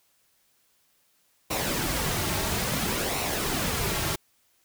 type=noise with flanger; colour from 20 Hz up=pink; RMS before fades=-28 dBFS; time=1.5-4.16 s; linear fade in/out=10 ms; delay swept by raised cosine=0.61 to 4.11 ms; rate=0.59 Hz; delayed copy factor=-0.5; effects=white hiss -67 dBFS RMS until 4.64 s